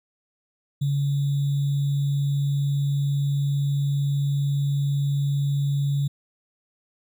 sine tone with sample-and-hold, 141.1 Hz, C#3, 31 cents sharp, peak -20 dBFS, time 0.81-6.08 s, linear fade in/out 10 ms, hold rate 3675 Hz, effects none

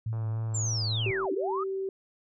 sine tone with vibrato, 110 Hz, A2, in tune, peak -28 dBFS, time 0.06-1.11 s, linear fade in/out 5 ms, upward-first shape sine, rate 3.4 Hz, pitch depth 29 cents each way
click train, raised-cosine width 1 ms, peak -33 dBFS, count 128, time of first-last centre 0.13-1.254 s, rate 113 Hz
sine linear two-way sweep, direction down then up, 7459 to 271.3 to 1301 Hz, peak -30 dBFS, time 0.54-1.64 s, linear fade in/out 10 ms, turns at 1.32 s
sine tone, 385.5 Hz, G4, 29 cents flat, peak -29 dBFS, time 1.06-1.89 s, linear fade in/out 2 ms
effects none

